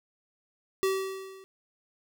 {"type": "tone with level ramp", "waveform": "square", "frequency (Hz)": 383.7, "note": "G4", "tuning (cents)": -37, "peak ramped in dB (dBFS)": [-23, -49], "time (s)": [0.83, 1.44], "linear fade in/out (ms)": 0, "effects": []}